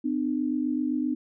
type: tone pair together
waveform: sine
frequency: 253.6 / 301.3 Hz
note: B3 / D4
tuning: +46 / +44 cents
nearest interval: minor third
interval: 298 cents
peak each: -27 dBFS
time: 0.04-1.15 s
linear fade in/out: 10 ms
effects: none